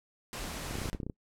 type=noise; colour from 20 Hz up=pink; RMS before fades=-39 dBFS; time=0.33-0.9 s; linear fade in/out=0 ms
type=clicks; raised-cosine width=3 ms; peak=-24 dBFS; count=11; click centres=0.71 / 0.755 / 0.785 / 0.817 / 0.857 / 0.888 / 0.948 / 1.002 / 1.032 / 1.066 / 1.098 s
type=noise with exponential decay; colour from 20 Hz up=brown; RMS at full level=-34 dBFS; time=0.93-1.02 s; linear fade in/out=0 ms; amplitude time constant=19 ms
effects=noise-tail reverb RT60 0.1 s tail -25 dB re dry + low-pass 12000 Hz 12 dB/octave